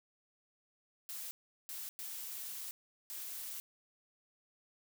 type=noise bursts at uneven times; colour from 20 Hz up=blue; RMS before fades=-44 dBFS; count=4; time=1.09-1.31 / 1.69-1.89 / 1.99-2.71 / 3.1-3.6 s; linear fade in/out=0 ms; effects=none